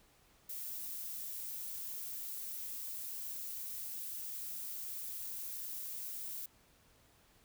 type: noise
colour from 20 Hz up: violet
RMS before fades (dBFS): -43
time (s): 0.49-6.46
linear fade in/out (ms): 5
effects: pink hiss -67 dBFS RMS until 7.44 s